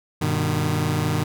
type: chord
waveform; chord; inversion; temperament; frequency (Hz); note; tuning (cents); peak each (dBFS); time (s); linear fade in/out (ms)
sawtooth; G augmented; none; just; 98 / 122.5 / 153.12; G2 / B2 / D#3; 0 / -14 / -27; -22 / -22 / -19; 0.21-1.24; 10
effects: none